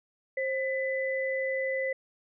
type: tone pair together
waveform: sine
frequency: 530 / 2001 Hz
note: C5 / B6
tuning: +22 / +22 cents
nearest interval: octave + major seventh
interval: 2300 cents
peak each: -29 / -32 dBFS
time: 0.37-1.93 s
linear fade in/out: 5 ms
effects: none